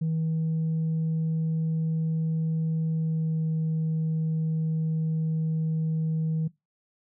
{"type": "tone with pitch glide", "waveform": "sine", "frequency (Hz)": [160.6, 159.31], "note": ["E3", "D#3"], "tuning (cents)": [-45, 41], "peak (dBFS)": -22, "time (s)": [0.01, 6.48], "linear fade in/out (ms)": 10, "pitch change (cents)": -14, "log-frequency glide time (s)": [2.88, 3.46], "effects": ["noise-tail reverb RT60 0.2 s tail -21 dB re dry", "tanh soft clip ceiling -22 dBFS"]}